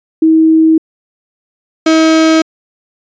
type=tone pair in turn; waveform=sine / 35% pulse; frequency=319.9 / 319.9 Hz; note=D#4 / D#4; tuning=+48 / +48 cents; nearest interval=unison; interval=0 cents; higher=neither; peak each=-4 dBFS; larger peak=neither; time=0.22-0.78 / 1.86-2.42 s; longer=neither; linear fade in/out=5 ms; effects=resampled to 16000 Hz